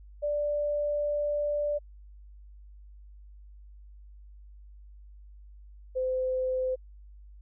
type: tone pair in turn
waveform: sine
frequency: 587.3 / 514.4 Hz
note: D5 / C5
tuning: 0 / -30 cents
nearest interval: major second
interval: 230 cents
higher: first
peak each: -26 dBFS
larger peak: neither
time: 0.22-1.79 / 5.95-6.76 s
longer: first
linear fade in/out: 20 ms
effects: added 50 Hz sine -47 dBFS peak until 7.41 s